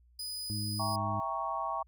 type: tone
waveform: sawtooth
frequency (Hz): 4978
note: D#8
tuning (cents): 0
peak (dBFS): -34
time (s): 0.19-0.96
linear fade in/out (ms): 5
type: harmonic tone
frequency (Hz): 103.9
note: G#2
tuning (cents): +1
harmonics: 1 / 2 / 3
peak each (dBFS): -35 / -40 / -45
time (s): 0.5-1.2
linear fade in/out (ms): 0
type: chord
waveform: sine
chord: E diminished seventh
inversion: none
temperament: equal with one note detuned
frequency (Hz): 659.3 / 790.8 / 932.3 / 1108.7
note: E5 / G5 / Bb5 / Db6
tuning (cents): 0 / +15 / 0 / 0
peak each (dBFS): -39 / -38 / -38 / -35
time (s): 0.79-1.83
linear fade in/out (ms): 10
effects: added 60 Hz sine -60 dBFS peak until 1.87 s